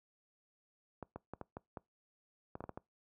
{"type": "clicks", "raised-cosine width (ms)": 1, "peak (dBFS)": -29, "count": 11, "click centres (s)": [1.027, 1.16, 1.336, 1.413, 1.569, 1.772, 2.554, 2.606, 2.64, 2.693, 2.775], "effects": ["noise-tail reverb RT60 0.2 s tail -24 dB re dry", "high-pass 60 Hz 12 dB/octave"]}